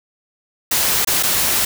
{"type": "noise with dropouts", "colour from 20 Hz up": "white", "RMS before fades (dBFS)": -17, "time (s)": [0.71, 1.65], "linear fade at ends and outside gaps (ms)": 5, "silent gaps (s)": [[1.048, 1.072], [1.228, 1.232]], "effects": []}